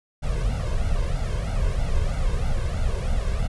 brown noise with flanger, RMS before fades -23 dBFS, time 0.22-3.48 s, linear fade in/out 20 ms, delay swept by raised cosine 1.4 to 1.93 ms, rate 3.1 Hz, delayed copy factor +0.95, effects resampled to 24000 Hz

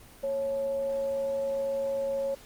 sine tone with frequency modulation, 549 Hz, C#5, 17 cents flat, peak -27 dBFS, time 0.23-2.35 s, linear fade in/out 10 ms, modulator 318 Hz, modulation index 0.2, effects pink hiss -52 dBFS RMS until 2.45 s + Opus 24 kbps

